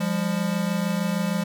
square tone pair together, 175 / 201.5 Hz, F3 / G3, +4 / +48 cents, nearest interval major second, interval 244 cents, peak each -26 dBFS, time 0-1.44 s, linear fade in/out 10 ms, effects none

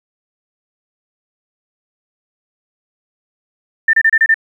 sine tone bursts, 1792 Hz, A6, 31 cents sharp, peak -7 dBFS, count 6, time 3.88-4.343 s, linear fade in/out 5 ms, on 53 ms, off 29 ms, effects 8-bit

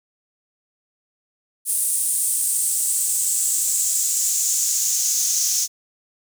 pink noise with high-pass filter sweep, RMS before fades -21 dBFS, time 1.65-5.68 s, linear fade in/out 50 ms, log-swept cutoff 9500 to 6100 Hz, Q 4.3, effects none

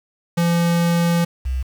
square / sine tone pair in turn, 170.6 / 64.38 Hz, F3 / C2, -40 / -27 cents, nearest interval octave + perfect fourth, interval 1687 cents, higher first, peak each -16 / -19 dBFS, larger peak first, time 0.37-1.25 / 1.45-1.63 s, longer first, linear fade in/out 10 ms, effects 7-bit

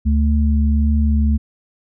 sine tone pair together, 72.78 / 220 Hz, D2 / A3, -15 / 0 cents, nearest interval octave + perfect fifth, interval 1915 cents, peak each -13 / -19 dBFS, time 0.05-1.38 s, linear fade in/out 20 ms, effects none

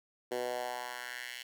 10% pulse tone with high-pass filter sweep, 123.47 Hz, B2, in tune, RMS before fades -39 dBFS, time 0.31-1.43 s, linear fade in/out 10 ms, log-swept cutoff 400 to 2600 Hz, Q 2.2, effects none

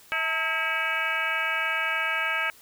harmonic tone with a mistuned harmonic, 323.3 Hz, E4, 34 cents flat, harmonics 2 / 3 / 4 / 5 / 6 / 7 / 8 / 9, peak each -38 / -36 / -32 / -29 / -38 / -29 / -33 / -37 dBFS, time 0.12-2.5 s, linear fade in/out 0 ms, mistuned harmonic 3, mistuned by -120 cents, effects white hiss -53 dBFS RMS until 2.61 s

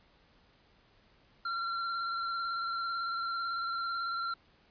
square tone with vibrato, 1368 Hz, F6, 36 cents flat, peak -33 dBFS, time 1.45-4.34 s, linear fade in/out 5 ms, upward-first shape square, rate 18 Hz, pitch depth 18 cents each way, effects pink hiss -65 dBFS RMS until 4.7 s + resampled to 11025 Hz

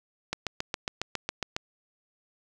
click train, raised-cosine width 0.2 ms, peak -12 dBFS, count 10, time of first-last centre 0.33-1.565 s, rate 7.29 Hz, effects none

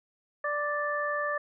harmonic tone, 587.3 Hz, D5, in tune, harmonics 1 / 2 / 3, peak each -32 / -32 / -32 dBFS, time 0.44-1.38 s, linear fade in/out 5 ms, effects none

